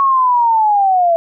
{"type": "linear sweep", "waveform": "sine", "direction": "down", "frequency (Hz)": [1108.7, 661], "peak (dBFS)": -9, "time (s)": [0, 1.16], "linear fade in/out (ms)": 0, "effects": []}